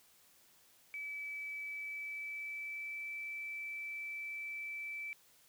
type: tone with pitch glide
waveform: sine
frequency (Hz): 2299 to 2320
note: D7 to D7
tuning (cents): -37 to -22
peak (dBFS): -40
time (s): 0.94-5.13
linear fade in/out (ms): 0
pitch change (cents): +15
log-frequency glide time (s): 1.67-3.11
effects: white hiss -66 dBFS RMS until 5.48 s